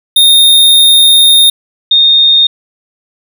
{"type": "tone pair in turn", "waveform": ["square", "sine"], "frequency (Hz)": [3678, 3678], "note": ["A#7", "A#7"], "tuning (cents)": [-24, -24], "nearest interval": "unison", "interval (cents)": 0, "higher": "neither", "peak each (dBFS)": -3, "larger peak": "neither", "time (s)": [[0.16, 1.5], [1.91, 2.47]], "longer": "first", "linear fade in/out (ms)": 5, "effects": []}